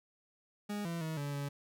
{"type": "tone with pitch steps", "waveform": "40% pulse", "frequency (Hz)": [206.3, 168.5, 159.1, 143.4, 142.1], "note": ["G#3", "E3", "D#3", "D3", "C#3"], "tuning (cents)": [-11, 38, 39, -41, 43], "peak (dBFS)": -35, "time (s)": [0.69, 1.49], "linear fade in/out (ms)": 10, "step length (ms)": 160, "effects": []}